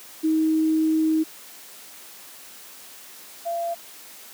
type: tone pair in turn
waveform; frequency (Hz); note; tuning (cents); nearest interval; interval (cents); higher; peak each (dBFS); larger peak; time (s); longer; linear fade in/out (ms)
sine; 316.1 / 681.3; D#4 / F5; +27 / -43; octave + minor second; 1330; second; -17 / -24; first; 0.23-1.24 / 3.45-3.75; first; 20
effects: white hiss -44 dBFS RMS until 4.33 s + high-pass 200 Hz 12 dB/octave